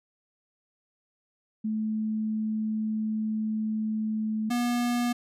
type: tone pair in turn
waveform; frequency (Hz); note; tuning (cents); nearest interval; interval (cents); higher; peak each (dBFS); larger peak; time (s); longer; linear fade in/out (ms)
sine / square; 217.1 / 241.5; A3 / B3; -23 / -39; major second; 184; second; -26 / -25; second; 1.64-4.5 / 4.5-5.13; first; 10
effects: resampled to 32000 Hz